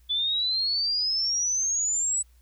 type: exponential sweep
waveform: sine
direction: up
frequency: 3449 to 7970 Hz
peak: -23 dBFS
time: 0.09-2.23 s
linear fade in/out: 20 ms
effects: added 60 Hz sine -54 dBFS peak until 2.41 s + white hiss -67 dBFS RMS until 2.41 s